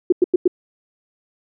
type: tone bursts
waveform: sine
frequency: 359.3 Hz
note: F4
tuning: 49 cents sharp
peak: -9 dBFS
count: 4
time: 0.1-0.478 s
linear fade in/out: 5 ms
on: 24 ms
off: 94 ms
effects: none